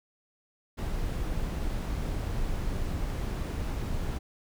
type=noise; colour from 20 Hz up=brown; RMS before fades=-31 dBFS; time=0.77-4.19 s; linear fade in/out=20 ms; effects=none